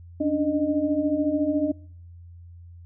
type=tone cluster; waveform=sine; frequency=283.6 / 297.5 / 615 Hz; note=C#4 / D4 / D#5; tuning=+40 / +22 / -20 cents; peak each=-26 / -23 / -27 dBFS; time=0.2-1.72 s; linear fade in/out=10 ms; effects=noise-tail reverb RT60 0.6 s tail -26 dB re dry + added 86 Hz sine -42 dBFS peak until 2.85 s